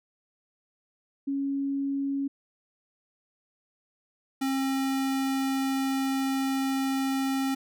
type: tone pair in turn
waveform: sine / square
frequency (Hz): 276.9 / 268.6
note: C#4 / C4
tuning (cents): -2 / +46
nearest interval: minor second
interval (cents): 52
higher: first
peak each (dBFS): -26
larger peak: neither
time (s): 1.27-2.28 / 4.41-7.55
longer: second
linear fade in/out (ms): 10
effects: none